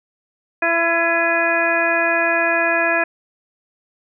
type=harmonic tone with a mistuned harmonic; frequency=335.6 Hz; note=E4; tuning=31 cents sharp; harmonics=1 / 2 / 3 / 4 / 5 / 6 / 7; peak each=-26 / -20 / -26 / -27 / -19 / -28 / -22 dBFS; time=0.62-3.04 s; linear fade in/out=5 ms; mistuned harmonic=7; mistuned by=+88 cents; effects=none